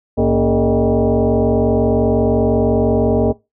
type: tone with frequency modulation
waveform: sine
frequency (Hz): 108.9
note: A2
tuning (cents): -17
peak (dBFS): -11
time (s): 0.17-3.33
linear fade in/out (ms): 20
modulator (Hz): 172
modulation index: 3.2
effects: noise-tail reverb RT60 0.2 s tail -19 dB re dry